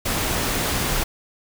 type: noise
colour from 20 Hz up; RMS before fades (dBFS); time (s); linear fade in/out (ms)
pink; -23; 0.05-1.04; 10
effects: none